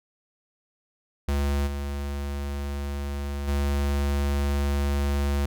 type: tone with level steps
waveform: square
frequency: 70.8 Hz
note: C#2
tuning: 37 cents sharp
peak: -23 / -29 / -23 dBFS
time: 1.28-5.46 s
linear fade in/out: 5 ms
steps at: 1.66 / 3.47 s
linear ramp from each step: 20 ms
effects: none